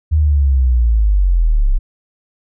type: linear sweep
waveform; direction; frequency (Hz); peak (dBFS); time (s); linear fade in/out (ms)
sine; down; 78.9 to 30.87; -9; 0.11-1.79; 20
effects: none